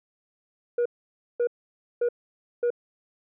sine tone bursts, 479.9 Hz, B4, 50 cents flat, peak -18 dBFS, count 4, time 0.78-2.704 s, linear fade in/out 5 ms, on 76 ms, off 540 ms, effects tanh soft clip ceiling -20 dBFS

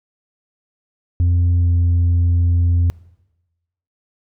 sine tone with pitch glide, 87.31 to 86.46 Hz, F2 to F2, 0 to -17 cents, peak -9 dBFS, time 1.2-2.9 s, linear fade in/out 0 ms, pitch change -17 cents, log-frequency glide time 1.59-1.68 s, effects noise-tail reverb RT60 1.0 s tail -24 dB re dry + tanh soft clip ceiling -11 dBFS

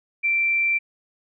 sine tone, 2349 Hz, D7, in tune, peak -18 dBFS, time 0.23-0.79 s, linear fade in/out 20 ms, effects none

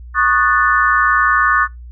sine chord, D# half-diminished seventh, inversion third, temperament equal with one note detuned, 1108.7 / 1228.8 / 1480 / 1760 Hz, C#6 / D#6 / F#6 / A6, 0 / -22 / 0 / 0 cents, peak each -16 dBFS, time 0.14-1.68 s, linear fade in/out 50 ms, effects noise-tail reverb RT60 0.2 s tail -25 dB re dry + added 60 Hz sine -31 dBFS peak until 1.91 s

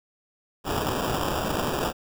white noise with sample-and-hold, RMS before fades -27 dBFS, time 0.64-1.93 s, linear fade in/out 50 ms, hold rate 2100 Hz, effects none

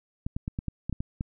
clicks, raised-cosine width 5 ms, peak -18 dBFS, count 9, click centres 0.265 / 0.365 / 0.479 / 0.589 / 0.683 / 0.896 / 0.927 / 1.005 / 1.209 s, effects none

